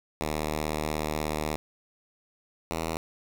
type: tone pair in turn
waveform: 5% pulse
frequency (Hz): 76.6 / 81.15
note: D#2 / E2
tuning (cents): -27 / -27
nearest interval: minor second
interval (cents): 100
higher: second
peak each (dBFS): -17 / -18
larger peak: first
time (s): 0.21-1.56 / 2.71-2.97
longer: first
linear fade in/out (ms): 0
effects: none